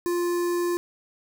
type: tone with notch filter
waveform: square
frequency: 349.2 Hz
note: F4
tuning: in tune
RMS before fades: -25 dBFS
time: 0.06-0.77 s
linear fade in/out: 0 ms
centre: 3000 Hz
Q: 0.85
effects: none